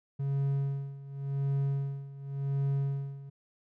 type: tone with tremolo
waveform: triangle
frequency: 138.59 Hz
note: C#3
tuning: in tune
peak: -24 dBFS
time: 0.19-3.3 s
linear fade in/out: 10 ms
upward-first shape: sine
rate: 0.9 Hz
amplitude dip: 85%
effects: none